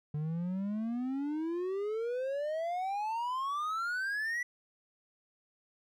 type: exponential sweep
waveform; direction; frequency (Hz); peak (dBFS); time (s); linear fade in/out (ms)
triangle; up; 146.8 to 1975.5; -30; 0.14-4.43; 5
effects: none